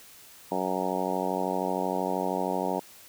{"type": "harmonic tone", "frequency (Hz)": 92.9, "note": "F#2", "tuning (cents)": 7, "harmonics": [2, 3, 4, 5, 6, 7, 8, 9, 10], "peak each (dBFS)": [-35, -35, -35, -35, -35, -35, -35, -35, -35], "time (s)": [0.51, 2.8], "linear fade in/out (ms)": 10, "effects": ["white hiss -51 dBFS RMS until 3.08 s"]}